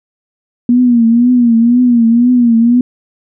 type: tone with vibrato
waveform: sine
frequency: 238.4 Hz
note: A#3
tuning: 39 cents sharp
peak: -5 dBFS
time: 0.69-2.81 s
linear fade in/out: 2 ms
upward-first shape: triangle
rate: 2 Hz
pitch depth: 97 cents each way
effects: none